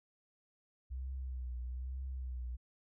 sine tone with vibrato, 63.4 Hz, B1, 46 cents sharp, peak -38 dBFS, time 0.9-2.57 s, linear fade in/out 20 ms, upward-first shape triangle, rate 1.1 Hz, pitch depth 74 cents each way, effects none

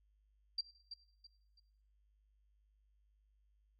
sine tone with echo, 4718 Hz, D8, 7 cents sharp, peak -34 dBFS, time 0.58-0.61 s, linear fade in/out 5 ms, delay 330 ms, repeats 3, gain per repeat -10 dB, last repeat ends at 1.6 s, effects noise-tail reverb RT60 0.7 s tail -17 dB re dry + added 51 Hz sine -70 dBFS peak until 3.79 s

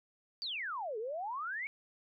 sine exponential two-way sweep, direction down then up, 4753 to 415.3 to 2287 Hz, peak -36 dBFS, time 0.42-1.67 s, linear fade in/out 0 ms, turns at 0.98 s, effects none

